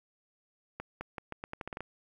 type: accelerating click train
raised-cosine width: 0.5 ms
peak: -23 dBFS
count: 11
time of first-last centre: 0.8-1.806 s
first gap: 210 ms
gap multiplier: 0.82
effects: 10-bit